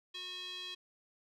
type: tone with band-pass filter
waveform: square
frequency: 364.1 Hz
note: F#4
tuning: 28 cents flat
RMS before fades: -44 dBFS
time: 0.14-0.75 s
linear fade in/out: 10 ms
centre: 3500 Hz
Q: 6.2
effects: none